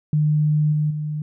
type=tone with level steps; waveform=sine; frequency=151.3 Hz; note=D#3; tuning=48 cents flat; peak=-15 / -17 / -23 dBFS; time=0.13-1.22 s; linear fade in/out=2 ms; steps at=0.72 / 0.9 s; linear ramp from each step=10 ms; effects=none